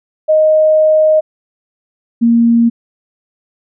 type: tone pair in turn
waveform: sine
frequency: 622.3 / 233.1 Hz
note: D#5 / A#3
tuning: 0 / 0 cents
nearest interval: octave + perfect fourth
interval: 1700 cents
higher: first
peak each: -6 dBFS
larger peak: neither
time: 0.28-1.21 / 2.21-2.7 s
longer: first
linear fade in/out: 20 ms
effects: none